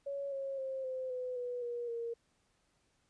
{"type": "tone with pitch steps", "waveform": "sine", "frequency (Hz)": [559, 544.7, 530.7, 517.1, 503.8, 490.9, 478.3, 466], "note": ["C#5", "C#5", "C5", "C5", "B4", "B4", "A#4", "A#4"], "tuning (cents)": [14, -30, 24, -20, 34, -10, 44, -1], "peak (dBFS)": -36, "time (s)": [0.06, 2.14], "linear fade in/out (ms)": 10, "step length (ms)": 260, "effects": ["pink hiss -75 dBFS RMS until 3.09 s", "resampled to 22050 Hz"]}